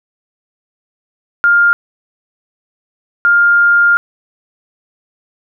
sine tone bursts at uneven times, 1405 Hz, F6, 10 cents sharp, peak -6 dBFS, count 2, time 1.44-1.73 / 3.25-3.97 s, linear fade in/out 0 ms, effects none

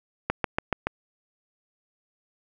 click train, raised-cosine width 0.5 ms, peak -8 dBFS, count 5, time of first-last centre 0.3-0.87 s, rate 7.02 Hz, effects none

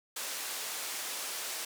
white low-pass noise, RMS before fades -38 dBFS, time 0.16-1.65 s, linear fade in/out 5 ms, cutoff 11000 Hz, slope 12 dB/octave, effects high-pass 400 Hz 12 dB/octave

